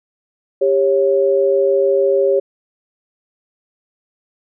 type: tone pair together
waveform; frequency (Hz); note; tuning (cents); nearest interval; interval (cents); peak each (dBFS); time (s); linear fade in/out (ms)
sine; 396.5 / 550; G4 / C#5; +20 / -14; tritone; 566; -14; 0.61-2.4; 10
effects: none